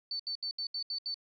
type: tone bursts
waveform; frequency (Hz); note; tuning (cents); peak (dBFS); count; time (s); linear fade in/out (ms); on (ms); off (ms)
sine; 4504; C#8; +27; -33; 7; 0.11-1.143; 2; 85; 73
effects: none